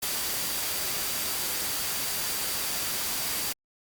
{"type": "tone in noise", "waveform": "sine", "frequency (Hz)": 4699, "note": "D8", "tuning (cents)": 0, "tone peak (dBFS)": -40, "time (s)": [0.02, 3.53], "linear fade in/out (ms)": 10, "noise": "white", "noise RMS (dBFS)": -30, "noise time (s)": [0.02, 3.53], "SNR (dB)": -13, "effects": ["Opus 48 kbps"]}